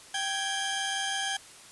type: tone cluster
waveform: sawtooth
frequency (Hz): 782 / 1662 / 3154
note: G5 / G#6 / G7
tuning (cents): -4 / +1 / +10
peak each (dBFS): -30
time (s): 0.14-1.37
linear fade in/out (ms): 5
effects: white hiss -50 dBFS RMS until 1.71 s + resampled to 24000 Hz